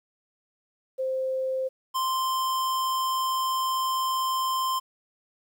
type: tone pair in turn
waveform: sine / square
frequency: 523.3 / 1044.1 Hz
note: C5 / C6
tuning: 0 / -4 cents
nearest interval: octave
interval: 1196 cents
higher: second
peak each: -25 dBFS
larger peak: neither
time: 0.98-1.69 / 1.94-4.8 s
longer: second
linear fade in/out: 20 ms
effects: 10-bit